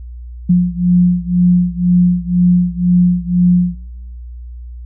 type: beating tone pair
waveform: sine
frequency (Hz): 177.2 / 179.2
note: F3 / F3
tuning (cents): +25 / +45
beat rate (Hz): 2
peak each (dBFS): -11 / -12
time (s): 0.49-3.75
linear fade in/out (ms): 10
effects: noise-tail reverb RT60 1.0 s tail -24 dB re dry + added 60 Hz sine -27 dBFS peak until 4.85 s